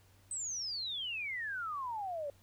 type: exponential sweep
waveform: sine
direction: down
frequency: 8320 to 554 Hz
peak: -36 dBFS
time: 0.31-2.3 s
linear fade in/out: 2 ms
effects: added 96 Hz sine -64 dBFS peak until 2.42 s + pink hiss -67 dBFS RMS until 2.42 s